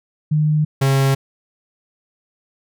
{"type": "tone pair in turn", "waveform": ["sine", "45% pulse"], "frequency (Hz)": [152.4, 135.77], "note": ["D#3", "C#3"], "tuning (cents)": [-36, -36], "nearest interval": "major second", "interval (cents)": 200, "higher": "first", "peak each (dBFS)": -13, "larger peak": "neither", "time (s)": [[0.31, 0.65], [0.81, 1.15]], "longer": "neither", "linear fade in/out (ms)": 10, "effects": []}